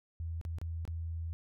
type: tone with dropouts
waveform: sine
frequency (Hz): 82.5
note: E2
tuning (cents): +2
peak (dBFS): -35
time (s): 0.2-1.33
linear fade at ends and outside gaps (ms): 0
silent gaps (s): 0.413-0.451 / 0.585-0.615 / 0.852-0.877
effects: none